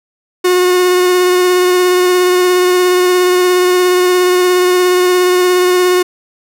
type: tone with vibrato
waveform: 45% pulse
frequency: 362.2 Hz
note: F#4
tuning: 37 cents flat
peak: -8 dBFS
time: 0.44-6.03 s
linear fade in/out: 10 ms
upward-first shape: sine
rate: 17 Hz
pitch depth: 15 cents each way
effects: none